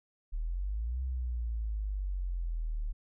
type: exponential two-way sweep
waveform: sine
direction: up then down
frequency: 36.71 to 65.41 to 36.71 Hz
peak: -31 dBFS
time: 0.32-2.93 s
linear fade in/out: 20 ms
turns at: 1.02 s
effects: none